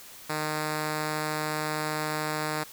5% pulse tone, 153.5 Hz, D#3, 23 cents flat, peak -17 dBFS, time 0.29-2.64 s, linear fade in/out 10 ms, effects white hiss -47 dBFS RMS until 2.72 s

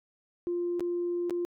sine tone with dropouts, 349.2 Hz, F4, in tune, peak -27 dBFS, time 0.47-1.45 s, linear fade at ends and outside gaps 0 ms, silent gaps 0.796-0.806 / 1.297-1.307 s, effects tanh soft clip ceiling -23 dBFS

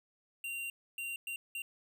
square tone bursts at uneven times, 2767 Hz, F7, 17 cents flat, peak -38 dBFS, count 4, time 0.44-0.7 / 0.98-1.16 / 1.27-1.36 / 1.55-1.62 s, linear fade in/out 2 ms, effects none

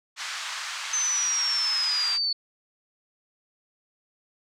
pink band-pass noise, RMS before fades -34 dBFS, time 0.16-2.19 s, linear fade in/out 50 ms, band 1100 to 7100 Hz, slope 24 dB/octave
sine linear sweep, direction down, 6200 to 4435 Hz, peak -23 dBFS, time 0.93-2.33 s, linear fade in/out 5 ms
effects none

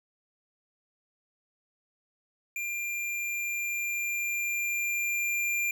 square tone with level ramp, 2388 Hz, D7, 28 cents sharp, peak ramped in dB -32 to -27 dBFS, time 2.56-5.71 s, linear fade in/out 2 ms, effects 10-bit

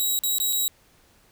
10% pulse tone with dropouts, 3856 Hz, B7, 42 cents flat, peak -14 dBFS, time 0-0.68 s, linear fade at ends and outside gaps 0 ms, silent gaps 0.19-0.236 / 0.384-0.401 / 0.526-0.53 s, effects pink hiss -59 dBFS RMS until 1.31 s

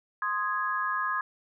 sine chord, Ab major, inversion first, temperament equal, 1046.5 / 1244.5 / 1661.2 Hz, C6 / Eb6 / Ab6, 0 / 0 / 0 cents, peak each -31 dBFS, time 0.22-1.21 s, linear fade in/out 2 ms, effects none

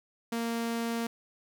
sawtooth tone, 231.6 Hz, A#3, 11 cents flat, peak -26 dBFS, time 0.32-1.07 s, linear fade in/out 5 ms, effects none

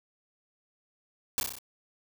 white noise with echo, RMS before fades -27 dBFS, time 1.38-1.4 s, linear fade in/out 0 ms, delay 31 ms, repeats 6, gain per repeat -3 dB, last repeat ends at 1.586 s, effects none

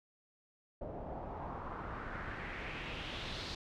pink noise with low-pass filter sweep, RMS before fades -43 dBFS, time 0.81-3.55 s, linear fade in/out 5 ms, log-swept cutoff 590 to 4400 Hz, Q 2.6, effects none

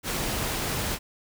pink noise, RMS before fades -29 dBFS, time 0.03-0.99 s, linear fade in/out 50 ms, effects none

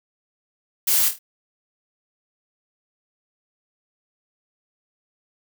blue noise with echo, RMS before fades -19 dBFS, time 0.87-1.09 s, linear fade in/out 10 ms, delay 25 ms, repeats 4, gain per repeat -7 dB, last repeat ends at 1.19 s, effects none

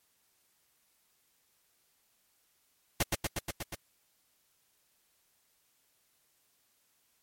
pink noise with echo, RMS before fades -27 dBFS, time 3-3.03 s, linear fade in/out 5 ms, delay 120 ms, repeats 6, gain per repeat -2 dB, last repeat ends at 3.75 s, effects white hiss -72 dBFS RMS until 7.22 s + MP3 64 kbps

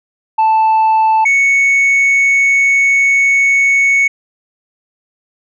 sine tone pair in turn, 880 / 2217 Hz, A5 / C#7, 0 / 0 cents, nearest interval octave + major third, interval 1600 cents, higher second, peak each -5 dBFS, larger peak neither, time 0.38-1.25 / 1.25-4.08 s, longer second, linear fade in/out 10 ms, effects tanh soft clip ceiling -7 dBFS

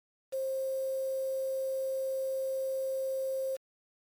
sine tone with quantisation, 531 Hz, C5, 25 cents sharp, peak -30 dBFS, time 0.32-3.57 s, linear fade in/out 20 ms, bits 8, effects MP3 96 kbps

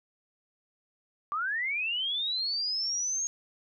sine linear sweep, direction up, 1139 to 6580 Hz, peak -28 dBFS, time 1.32-3.27 s, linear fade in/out 0 ms, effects none

